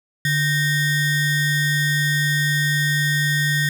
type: ring-modulated tone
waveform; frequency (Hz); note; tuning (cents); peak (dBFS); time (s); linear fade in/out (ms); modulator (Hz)
square; 852; G#5; +44; -15; 0.25-3.69; 2; 1000
effects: none